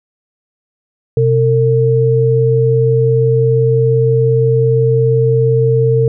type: tone pair together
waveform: sine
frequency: 127.09 / 452.9 Hz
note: C3 / A#4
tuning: -50 / -50 cents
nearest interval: octave + minor seventh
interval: 2200 cents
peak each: -11 dBFS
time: 1.17-6.08 s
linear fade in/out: 2 ms
effects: none